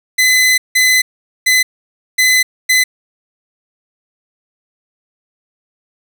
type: tone bursts at uneven times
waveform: sawtooth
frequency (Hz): 2021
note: B6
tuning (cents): +39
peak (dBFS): -5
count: 5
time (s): 0.18-0.58 / 0.75-1.02 / 1.46-1.63 / 2.18-2.43 / 2.69-2.84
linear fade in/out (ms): 10
effects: none